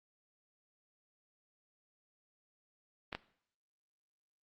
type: clicks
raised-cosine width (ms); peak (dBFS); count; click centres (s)
0.3; -23 / -21; 2; 3.128 / 3.15
effects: noise-tail reverb RT60 0.6 s tail -17 dB re dry + Opus 32 kbps